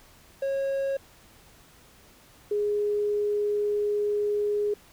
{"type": "tone pair in turn", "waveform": ["triangle", "sine"], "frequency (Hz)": [546, 414.6], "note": ["C#5", "G#4"], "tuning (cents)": [-26, -3], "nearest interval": "perfect fourth", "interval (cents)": 477, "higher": "first", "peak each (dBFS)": -23, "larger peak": "neither", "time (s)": [[0.42, 0.97], [2.51, 4.74]], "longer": "second", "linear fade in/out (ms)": 5, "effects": ["pink hiss -55 dBFS RMS until 4.92 s"]}